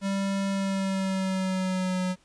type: tone with pitch glide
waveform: square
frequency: 196 to 183.93 Hz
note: G3 to F#3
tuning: 0 to -10 cents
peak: -26 dBFS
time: 0.01-2.16 s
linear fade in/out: 50 ms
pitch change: -110 cents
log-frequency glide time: 0.5-2.01 s
effects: pink hiss -63 dBFS RMS until 2.24 s + resampled to 22050 Hz